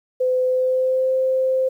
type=tone with pitch glide; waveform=sine; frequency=509 to 521.5 Hz; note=C5 to C5; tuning=-48 to -6 cents; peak=-16 dBFS; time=0.2-1.69 s; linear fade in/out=10 ms; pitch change=+42 cents; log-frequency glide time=0.44-1.13 s; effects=9-bit